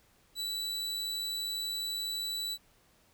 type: tone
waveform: 40% pulse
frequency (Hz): 3951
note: B7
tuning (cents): 0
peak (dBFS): -32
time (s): 0.35-2.58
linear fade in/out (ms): 50
effects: pink hiss -66 dBFS RMS until 3.13 s